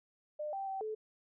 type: tone with pitch steps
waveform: sine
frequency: 602 / 781 / 772 / 433.1 Hz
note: D5 / G5 / G5 / A4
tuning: +43 / -7 / -27 / -27 cents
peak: -36 dBFS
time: 0.39-0.95 s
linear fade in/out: 10 ms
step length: 140 ms
effects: none